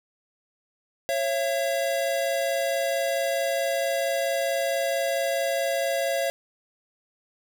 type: tone pair together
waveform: square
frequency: 547.5 / 672 Hz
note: C#5 / E5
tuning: -22 / +33 cents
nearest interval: major third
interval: 355 cents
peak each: -27 dBFS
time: 1.09-6.3 s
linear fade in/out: 0 ms
effects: none